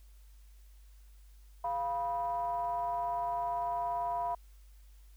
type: ring-modulated tone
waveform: triangle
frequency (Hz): 141.2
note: C#3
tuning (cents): +32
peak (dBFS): -26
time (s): 1.64-4.35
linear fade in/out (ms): 5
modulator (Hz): 837
effects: added 50 Hz sine -53 dBFS peak until 5.16 s + white hiss -69 dBFS RMS until 5.16 s